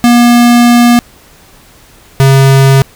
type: tone pair in turn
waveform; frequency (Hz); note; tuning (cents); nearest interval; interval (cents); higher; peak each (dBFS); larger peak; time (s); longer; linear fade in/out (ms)
square; 239.5 / 135.4; A#3 / C#3; +47 / -40; minor seventh; 987; first; -3; neither; 0.04-0.99 / 2.2-2.82; first; 0
effects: pink hiss -40 dBFS RMS until 2.95 s